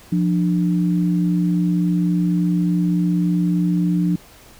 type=tone pair together; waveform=sine; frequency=175.2 / 298.7 Hz; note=F3 / D4; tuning=+6 / +29 cents; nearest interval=major sixth; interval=923 cents; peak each=-16 / -22 dBFS; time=0.12-4.16 s; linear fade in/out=5 ms; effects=pink hiss -46 dBFS RMS until 4.59 s